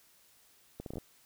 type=accelerating click train; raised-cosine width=2 ms; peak=-27 dBFS; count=7; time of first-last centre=0.8-0.982 s; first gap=62 ms; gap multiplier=0.7; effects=white hiss -64 dBFS RMS until 1.25 s